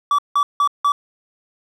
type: tone bursts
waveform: triangle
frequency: 1151 Hz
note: D6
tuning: 35 cents flat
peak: -11 dBFS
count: 4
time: 0.11-0.92 s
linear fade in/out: 2 ms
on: 75 ms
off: 170 ms
effects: none